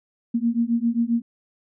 sine beating tone pair, 230 / 237.5 Hz, A#3 / A#3, -23 / +33 cents, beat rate 7.5 Hz, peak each -22 dBFS, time 0.34-1.22 s, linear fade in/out 10 ms, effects none

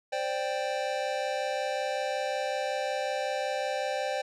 square chord, C suspended second, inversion none, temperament just, 523.3 / 588.7 / 784.9 Hz, C5 / D5 / G5, 0 / +4 / +2 cents, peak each -34 dBFS, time 0.12-4.22 s, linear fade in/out 10 ms, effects low-pass 6000 Hz 12 dB/octave

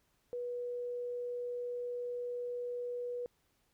sine tone, 487.2 Hz, B4, 24 cents flat, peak -36 dBFS, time 0.33-3.26 s, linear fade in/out 0 ms, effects pink hiss -75 dBFS RMS until 3.73 s

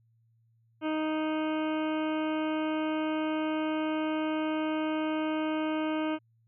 harmonic tone with a mistuned harmonic, 311.3 Hz, D#4, 1 cent sharp, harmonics 1 / 2 / 3 / 4 / 5 / 7 / 8 / 9 / 10, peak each -29 / -35 / -39 / -41 / -43 / -46 / -47 / -48 / -49 dBFS, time 0.81-6.19 s, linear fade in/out 50 ms, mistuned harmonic 10, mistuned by -18 cents, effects added 114 Hz sine -64 dBFS peak until 6.47 s

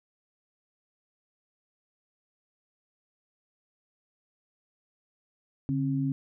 sine tone pair together, 142.6 / 269.2 Hz, C#3 / C4, +49 / +49 cents, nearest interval major seventh, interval 1100 cents, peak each -28 dBFS, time 5.69-6.12 s, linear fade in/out 0 ms, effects none

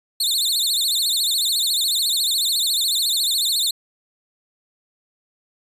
sawtooth tone with vibrato, 3951 Hz, B7, in tune, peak -15 dBFS, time 0.2-3.71 s, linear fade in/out 5 ms, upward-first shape sine, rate 14 Hz, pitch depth 200 cents each way, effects resampled to 32000 Hz

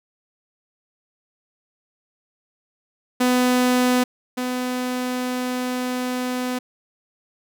sawtooth tone pair in turn, 250 / 251.1 Hz, B3 / B3, +21 / +29 cents, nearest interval unison, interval 8 cents, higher second, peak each -12 / -19 dBFS, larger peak first, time 3.2-4.04 / 4.37-6.59 s, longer second, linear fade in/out 10 ms, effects none

